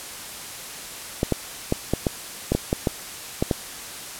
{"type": "clicks", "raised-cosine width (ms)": 2, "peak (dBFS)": -6, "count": 11, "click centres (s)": [1.231, 1.323, 1.724, 1.936, 2.068, 2.52, 2.55, 2.729, 2.872, 3.425, 3.512], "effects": ["white hiss -36 dBFS RMS until 4.19 s", "low-pass 12000 Hz 12 dB/octave"]}